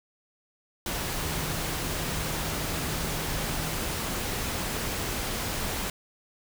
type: tone in noise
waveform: sine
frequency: 157.5 Hz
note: D#3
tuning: 21 cents sharp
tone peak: -38 dBFS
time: 1.22-3.77 s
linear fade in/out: 2 ms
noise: pink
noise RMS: -31 dBFS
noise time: 0.86-5.9 s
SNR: -10 dB
effects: none